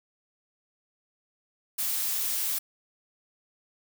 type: noise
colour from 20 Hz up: blue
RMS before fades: -29 dBFS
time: 1.78-2.59 s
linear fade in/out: 10 ms
effects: none